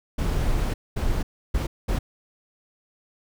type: noise bursts at uneven times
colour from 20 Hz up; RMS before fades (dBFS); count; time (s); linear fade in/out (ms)
brown; -23; 4; 0.18-0.74 / 0.96-1.23 / 1.54-1.67 / 1.88-1.99; 10
effects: none